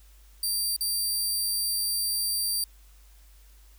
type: tone with dropouts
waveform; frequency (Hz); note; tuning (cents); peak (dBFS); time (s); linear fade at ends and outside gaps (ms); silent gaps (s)
15% pulse; 4699; D8; 0; -19; 0.43-2.64; 2; 0.764-0.808
effects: added 50 Hz sine -51 dBFS peak until 3.78 s + white hiss -61 dBFS RMS until 3.78 s